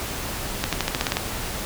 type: accelerating click train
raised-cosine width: 0.2 ms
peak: -4 dBFS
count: 9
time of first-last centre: 0.64-1.169 s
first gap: 87 ms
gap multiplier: 0.92
effects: pink hiss -30 dBFS RMS until 1.65 s